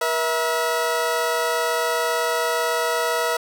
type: tone pair together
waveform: 20% pulse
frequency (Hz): 478.3 / 650.4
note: A#4 / E5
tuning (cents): +44 / -23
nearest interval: perfect fourth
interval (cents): 533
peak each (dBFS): -18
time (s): 0.01-3.37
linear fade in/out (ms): 5
effects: none